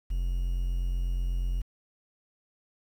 triangle tone with quantisation, 44.11 Hz, F1, 18 cents sharp, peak -24 dBFS, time 0.1-1.62 s, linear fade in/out 10 ms, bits 9, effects none

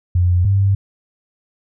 sine tone pair in turn, 89 / 98.26 Hz, F2 / G2, +33 / +5 cents, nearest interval major second, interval 172 cents, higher second, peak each -11 dBFS, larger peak neither, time 0.15-0.45 / 0.45-0.75 s, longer neither, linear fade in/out 5 ms, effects none

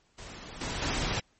pink noise with level steps, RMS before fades -44 / -34 / -30 dBFS, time 0.18-1.2 s, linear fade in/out 5 ms, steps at 0.61 / 0.82 s, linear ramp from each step 2 ms, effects pink hiss -68 dBFS RMS until 1.39 s + MP3 32 kbps

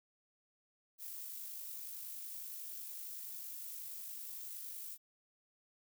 violet noise with amplitude modulation, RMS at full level -45 dBFS, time 0.98-4.98 s, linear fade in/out 50 ms, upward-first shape sine, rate 50.8 Hz, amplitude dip 30%, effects none

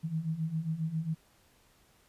sine beating tone pair, 155.56 / 162.96 Hz, D#3 / E3, 0 / -20 cents, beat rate 7.4 Hz, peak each -36 / -32 dBFS, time 0.03-1.15 s, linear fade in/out 20 ms, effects pink hiss -65 dBFS RMS until 2.08 s + resampled to 32000 Hz

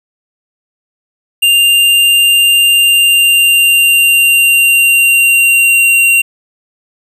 square tone with pitch glide, 2794 to 2757 Hz, F7 to F7, 0 to -23 cents, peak -6 dBFS, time 1.42-6.22 s, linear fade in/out 10 ms, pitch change -23 cents, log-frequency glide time 2.68-6.04 s, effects 8-bit

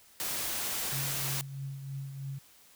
white noise, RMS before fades -34 dBFS, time 0.2-1.41 s, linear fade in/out 0 ms
sine tone with tremolo, 136.9 Hz, C#3, 21 cents flat, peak -34 dBFS, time 0.92-2.39 s, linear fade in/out 10 ms, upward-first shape triangle, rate 3.1 Hz, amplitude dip 55%
effects white hiss -59 dBFS RMS until 2.75 s

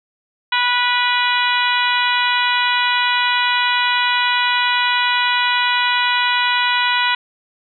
harmonic tone with a mistuned harmonic, 490 Hz, B4, 14 cents flat, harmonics 2 / 3 / 4 / 5 / 6 / 7 / 8, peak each -19 / -21 / -22 / -23 / -24 / -24 / -25 dBFS, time 0.52-7.15 s, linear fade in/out 5 ms, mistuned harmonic 7, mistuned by -27 cents, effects none

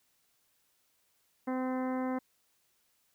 harmonic tone, 257.3 Hz, C4, 29 cents flat, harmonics 1 / 2 / 3 / 4 / 5 / 6 / 7 / 8, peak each -32 / -38 / -41 / -43 / -49 / -51 / -52 / -52 dBFS, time 1.47-2.19 s, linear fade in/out 10 ms, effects white hiss -73 dBFS RMS until 3.14 s

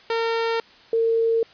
sawtooth / sine tone pair in turn, 457.2 / 455.4 Hz, A#4 / A#4, -34 / -40 cents, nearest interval unison, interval 6 cents, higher first, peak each -17 dBFS, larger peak neither, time 0.1-0.6 / 0.93-1.43 s, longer neither, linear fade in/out 2 ms, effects white hiss -50 dBFS RMS until 1.53 s + resampled to 11025 Hz

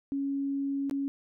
sine tone with dropouts, 277.2 Hz, C#4, in tune, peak -28 dBFS, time 0.12-1.08 s, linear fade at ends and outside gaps 0 ms, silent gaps 0.897-0.911 s, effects none

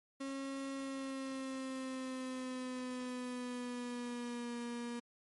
35% pulse tone with pitch glide, 272 to 238.2 Hz, C#4 to A#3, -33 to +38 cents, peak -38 dBFS, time 0.2-5 s, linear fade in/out 10 ms, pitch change -229 cents, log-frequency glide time 0.74-4.57 s, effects MP3 48 kbps

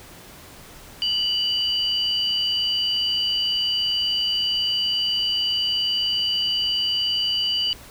sine tone pair together, 2960 / 4699 Hz, F#7 / D8, 0 / 0 cents, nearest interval minor sixth, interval 800 cents, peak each -21 / -26 dBFS, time 1.02-7.73 s, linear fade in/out 0 ms, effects pink hiss -44 dBFS RMS until 7.9 s

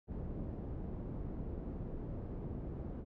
pink low-pass noise, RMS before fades -42 dBFS, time 0.07-3.05 s, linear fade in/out 50 ms, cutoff 380 Hz, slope 12 dB/octave, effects none

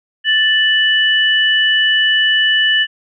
sine tone pair together, 1760 / 2960 Hz, A6 / F#7, 0 / 0 cents, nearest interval major sixth, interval 900 cents, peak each -13 dBFS, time 0.24-2.87 s, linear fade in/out 50 ms, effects none

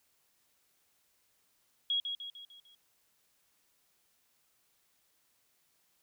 sine tone with echo, 3305 Hz, G#7, 9 cents flat, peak -28 dBFS, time 1.9-2 s, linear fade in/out 2 ms, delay 150 ms, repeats 5, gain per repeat -6 dB, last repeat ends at 2.75 s, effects white hiss -73 dBFS RMS until 6.02 s

